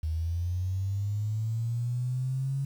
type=linear sweep; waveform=sine; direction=up; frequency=77.78 to 138.59 Hz; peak=-27 dBFS; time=0.03-2.65 s; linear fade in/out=5 ms; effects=9-bit

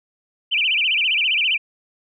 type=tone with vibrato; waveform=sine; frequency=2688 Hz; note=E7; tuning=33 cents sharp; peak=-16 dBFS; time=0.51-1.58 s; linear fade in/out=20 ms; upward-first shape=sine; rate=15 Hz; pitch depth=250 cents each way; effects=none

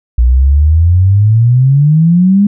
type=exponential sweep; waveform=sine; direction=up; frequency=58.27 to 207.7 Hz; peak=-4 dBFS; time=0.18-2.47 s; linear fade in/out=5 ms; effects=none

